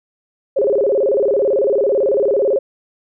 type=tone with vibrato; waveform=sine; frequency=471.4 Hz; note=A#4; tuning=19 cents sharp; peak=-12 dBFS; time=0.56-2.59 s; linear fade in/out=10 ms; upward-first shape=square; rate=18 Hz; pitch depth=250 cents each way; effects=none